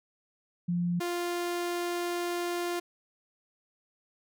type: tone pair in turn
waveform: sine / sawtooth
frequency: 174.61 / 349.2 Hz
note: F3 / F4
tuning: 0 / 0 cents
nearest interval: octave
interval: 1200 cents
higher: second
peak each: -26 dBFS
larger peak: neither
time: 0.68-1 / 1-2.8 s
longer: second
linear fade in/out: 10 ms
effects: none